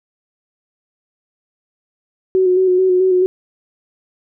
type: tone with vibrato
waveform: sine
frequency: 370 Hz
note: F#4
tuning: in tune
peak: -10 dBFS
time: 2.35-3.26 s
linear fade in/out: 0 ms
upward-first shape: square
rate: 4.6 Hz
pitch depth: 25 cents each way
effects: none